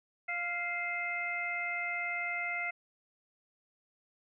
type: harmonic tone with a mistuned harmonic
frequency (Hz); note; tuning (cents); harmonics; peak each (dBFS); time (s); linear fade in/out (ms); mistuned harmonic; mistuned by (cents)
698; F5; -1; 1 / 2 / 3 / 4; -41 / -41 / -34 / -43; 0.28-2.71; 10; 4; -140
effects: none